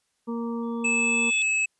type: harmonic tone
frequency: 233.1 Hz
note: A#3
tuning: in tune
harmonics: 1 / 2 / 4 / 5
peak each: -28 / -34 / -40 / -42 dBFS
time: 0.27-1.31 s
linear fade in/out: 20 ms
type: tone with exponential growth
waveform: sine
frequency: 3437 Hz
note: A7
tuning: 41 cents flat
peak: -28 dBFS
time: 0.63-1.42 s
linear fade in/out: 0 ms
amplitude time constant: 170 ms
type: tone with pitch glide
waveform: square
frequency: 2613 to 2592 Hz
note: E7 to E7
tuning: -16 to -30 cents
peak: -22 dBFS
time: 0.84-1.66 s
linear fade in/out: 10 ms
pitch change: -14 cents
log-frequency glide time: 1.26-1.37 s
effects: white hiss -73 dBFS RMS until 1.79 s + resampled to 24000 Hz